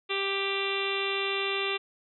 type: harmonic tone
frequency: 393.3 Hz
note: G4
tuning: 6 cents sharp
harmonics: 1 / 2 / 3 / 4 / 5 / 6 / 7 / 8 / 9 / 10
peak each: -32 / -41 / -36 / -43 / -39 / -35 / -34 / -41 / -35 / -43 dBFS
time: 0.09-1.78 s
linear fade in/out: 20 ms
effects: none

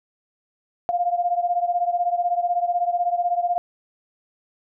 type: beating tone pair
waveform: sine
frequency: 698.5 / 714.5 Hz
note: F5 / F5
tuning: 0 / +39 cents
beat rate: 16 Hz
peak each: -21 / -24 dBFS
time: 0.89-3.58 s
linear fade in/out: 0 ms
effects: none

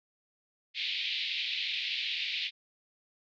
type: band-pass noise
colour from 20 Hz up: white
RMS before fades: -34 dBFS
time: 0.74-2.51 s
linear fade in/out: 50 ms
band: 2200 to 4100 Hz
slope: 48 dB/octave
effects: none

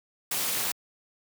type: noise with amplitude modulation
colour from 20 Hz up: white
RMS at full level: -25 dBFS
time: 0.31-0.72 s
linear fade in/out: 5 ms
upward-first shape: sine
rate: 295 Hz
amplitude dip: 85%
effects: high-pass 100 Hz 12 dB/octave

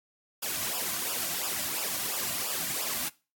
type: noise with flanger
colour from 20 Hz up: white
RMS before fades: -32 dBFS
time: 0.42-3.09 s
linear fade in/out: 10 ms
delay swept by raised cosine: 0.48 to 2.38 ms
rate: 2.9 Hz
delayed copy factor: -1
effects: noise-tail reverb RT60 0.3 s tail -20 dB re dry + AAC 64 kbps

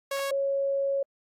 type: tone pair in turn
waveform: sawtooth / sine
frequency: 552 / 552 Hz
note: C#5 / C#5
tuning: -7 / -7 cents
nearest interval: unison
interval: 0 cents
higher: neither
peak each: -24 dBFS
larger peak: neither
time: 0.11-0.31 / 0.31-1.03 s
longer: second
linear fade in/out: 5 ms
effects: AAC 48 kbps

